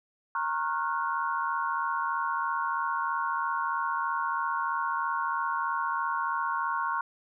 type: chord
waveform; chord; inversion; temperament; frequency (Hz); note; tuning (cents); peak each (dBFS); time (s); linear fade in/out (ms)
sine; Gb major seventh; first; equal with one note detuned; 932.3 / 1087.2 / 1396.9 / 1480; Bb5 / Db6 / F6 / Gb6; 0 / -34 / 0 / 0; -32 / -30 / -35 / -36; 0.35-7.01; 2
effects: none